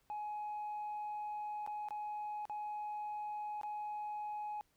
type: tone with dropouts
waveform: sine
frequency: 840 Hz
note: G#5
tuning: 19 cents sharp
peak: -37 dBFS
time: 0.1-4.61 s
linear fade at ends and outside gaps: 0 ms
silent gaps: 1.664-1.675 / 1.886-1.907 / 2.454-2.497 / 3.613-3.633 s
effects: tanh soft clip ceiling -37 dBFS + pink hiss -75 dBFS RMS until 4.76 s